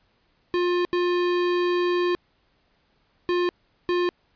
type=tone bursts at uneven times; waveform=square; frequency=354 Hz; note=F4; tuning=23 cents sharp; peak=-21 dBFS; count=4; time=0.54-0.85 / 0.93-2.15 / 3.29-3.49 / 3.89-4.09 s; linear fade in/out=0 ms; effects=pink hiss -66 dBFS RMS until 4.35 s + resampled to 11025 Hz